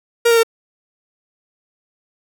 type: tone with pitch steps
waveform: 45% pulse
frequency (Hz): 470 / 462.7 / 455.6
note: A#4 / A#4 / A#4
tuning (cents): +14 / -13 / -40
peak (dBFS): -10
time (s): 0.25-0.433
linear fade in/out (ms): 10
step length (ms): 61
effects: none